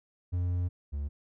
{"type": "tone pair in turn", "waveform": "triangle", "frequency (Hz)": [88.9, 71.8], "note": ["F2", "D2"], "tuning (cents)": [31, -39], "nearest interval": "major third", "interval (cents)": 370, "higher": "first", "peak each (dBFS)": [-25, -29], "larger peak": "first", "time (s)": [[0.32, 0.69], [0.92, 1.09]], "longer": "first", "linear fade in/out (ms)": 20, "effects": []}